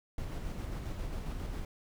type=noise with tremolo; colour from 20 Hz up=brown; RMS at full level=-37 dBFS; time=0.18-1.65 s; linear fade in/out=2 ms; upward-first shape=square; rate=7.4 Hz; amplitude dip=25%; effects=none